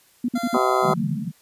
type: tone bursts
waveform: sine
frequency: 244.4 Hz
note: B3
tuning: 18 cents flat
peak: -19 dBFS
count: 4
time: 0.24-0.573 s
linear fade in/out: 5 ms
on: 45 ms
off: 51 ms
type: tone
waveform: 25% pulse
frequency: 689 Hz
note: F5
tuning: 24 cents flat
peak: -24 dBFS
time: 0.35-0.94 s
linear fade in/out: 10 ms
type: harmonic tone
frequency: 127.3 Hz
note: C3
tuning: 47 cents flat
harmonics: 3 / 4 / 5 / 6 / 7 / 8 / 9 / 10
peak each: -23 / -28 / -25 / -25 / -33 / -25 / -32 / -24 dBFS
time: 0.54-0.94 s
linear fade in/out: 2 ms
type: band-pass noise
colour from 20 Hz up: white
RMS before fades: -25 dBFS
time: 0.82-1.32 s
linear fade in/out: 50 ms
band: 140 to 230 Hz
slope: 96 dB/octave
effects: white hiss -57 dBFS RMS until 1.41 s + resampled to 32000 Hz